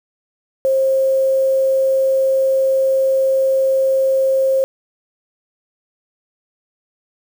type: tone with quantisation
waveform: sine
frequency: 533 Hz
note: C5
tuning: 32 cents sharp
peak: -12 dBFS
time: 0.65-4.64 s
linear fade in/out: 0 ms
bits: 6
effects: none